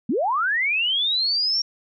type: linear sweep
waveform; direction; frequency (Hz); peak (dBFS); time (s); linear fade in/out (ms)
sine; up; 190 to 5588; -19; 0.09-1.62; 5
effects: none